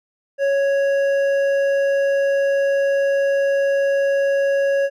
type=tone with hard clipping; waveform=triangle; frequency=554.4 Hz; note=C#5; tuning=in tune; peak=-17 dBFS; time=0.38-4.9 s; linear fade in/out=50 ms; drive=11 dB; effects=none